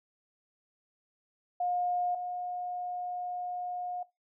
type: tone pair in turn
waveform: sine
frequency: 714 / 717.8 Hz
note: F5 / F5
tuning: +38 / +47 cents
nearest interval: unison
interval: 9 cents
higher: second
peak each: -28 / -34 dBFS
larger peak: first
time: 1.6-2.15 / 2.15-4.03 s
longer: second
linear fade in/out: 5 ms
effects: noise-tail reverb RT60 0.2 s tail -19 dB re dry